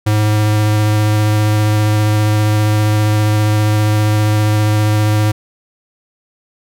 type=tone with vibrato; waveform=square; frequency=106.3 Hz; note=G#2; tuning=41 cents sharp; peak=-11 dBFS; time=0.06-5.32 s; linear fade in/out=10 ms; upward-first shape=square; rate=15 Hz; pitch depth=8 cents each way; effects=none